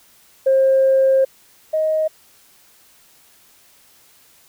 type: tone pair in turn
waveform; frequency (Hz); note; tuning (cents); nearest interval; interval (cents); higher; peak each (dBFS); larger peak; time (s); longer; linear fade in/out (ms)
sine; 533 / 626.9; C5 / D#5; +32 / +13; minor third; 281; second; -10 / -15; first; 0.46-1.25 / 1.73-2.08; first; 10
effects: tanh soft clip ceiling -7 dBFS + white hiss -52 dBFS RMS until 4.48 s